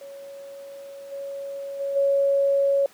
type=tone with level steps; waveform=sine; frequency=556 Hz; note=C#5; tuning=5 cents sharp; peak=-37 / -30 / -24 / -17 dBFS; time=0.01-2.86 s; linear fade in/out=2 ms; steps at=1.11 / 1.79 / 1.95 s; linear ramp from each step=20 ms; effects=pink hiss -52 dBFS RMS until 2.93 s + high-pass 300 Hz 12 dB/octave